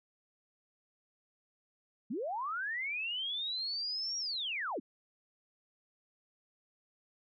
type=linear two-way sweep; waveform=sine; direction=up then down; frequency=185 to 5670 to 185 Hz; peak=-34 dBFS; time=2.1-4.8 s; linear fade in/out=10 ms; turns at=4.18 s; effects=none